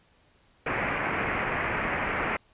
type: low-pass noise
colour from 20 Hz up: white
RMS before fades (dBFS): -29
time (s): 0.66-2.37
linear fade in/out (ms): 5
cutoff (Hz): 2400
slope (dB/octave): 48
effects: pink hiss -63 dBFS RMS until 2.53 s + resampled to 8000 Hz